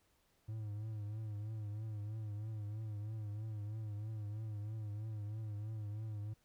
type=tone with vibrato; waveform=triangle; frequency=106.7 Hz; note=G#2; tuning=47 cents sharp; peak=-38 dBFS; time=0.48-6.34 s; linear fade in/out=10 ms; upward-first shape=triangle; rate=3.1 Hz; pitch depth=79 cents each way; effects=pink hiss -75 dBFS RMS until 6.44 s